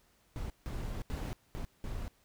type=noise bursts at uneven times; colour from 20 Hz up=brown; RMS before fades=-38 dBFS; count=5; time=0.36-0.5 / 0.66-1.02 / 1.1-1.33 / 1.55-1.65 / 1.84-2.08 s; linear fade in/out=0 ms; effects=pink hiss -69 dBFS RMS until 2.24 s